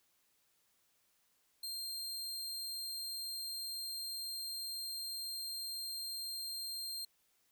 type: tone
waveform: sawtooth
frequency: 4186 Hz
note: C8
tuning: in tune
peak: -37 dBFS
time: 1.63-7.05 s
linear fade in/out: 5 ms
effects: white hiss -75 dBFS RMS until 7.51 s